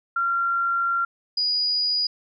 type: tone pair in turn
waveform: sine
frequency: 1377 / 4907 Hz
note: F6 / D#8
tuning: -25 / -25 cents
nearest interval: octave + minor seventh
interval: 2200 cents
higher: second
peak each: -20 dBFS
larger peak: neither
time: 0.16-1.05 / 1.37-2.07 s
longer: first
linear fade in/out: 5 ms
effects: none